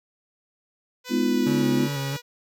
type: tone with pitch glide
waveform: 5% pulse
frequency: 500 to 484.4 Hz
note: B4 to B4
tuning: +21 to -34 cents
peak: -22 dBFS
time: 1.04-2.22 s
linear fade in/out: 50 ms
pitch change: -55 cents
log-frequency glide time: 1.21-1.63 s
type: chord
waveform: sine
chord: F half-diminished seventh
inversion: first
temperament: just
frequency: 209.5 / 251.4 / 314.3 / 349.2 Hz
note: Ab3 / Cb4 / Eb4 / F4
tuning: +15 / +31 / +18 / 0 cents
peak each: -27 / -22 / -28 / -26 dBFS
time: 1.09-1.89 s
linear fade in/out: 50 ms
type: tone with vibrato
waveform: 40% pulse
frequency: 140 Hz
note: C#3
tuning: 18 cents sharp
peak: -26 dBFS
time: 1.46-2.17 s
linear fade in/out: 10 ms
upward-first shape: square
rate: 3 Hz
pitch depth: 28 cents each way
effects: none